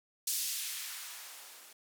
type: noise with band-pass filter sweep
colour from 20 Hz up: violet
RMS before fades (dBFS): -40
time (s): 0.27-1.73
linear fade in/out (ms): 5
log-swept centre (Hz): 5200 to 330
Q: 0.86
effects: none